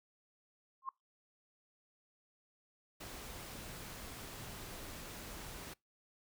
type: tone with exponential growth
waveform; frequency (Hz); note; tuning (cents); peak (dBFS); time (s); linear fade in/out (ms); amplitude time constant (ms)
sine; 1066; C6; +32; -33; 0.82-0.89; 2; 15
type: noise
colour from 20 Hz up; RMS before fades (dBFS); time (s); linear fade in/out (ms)
pink; -48; 3-5.74; 10
effects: noise-tail reverb RT60 0.2 s tail -25 dB re dry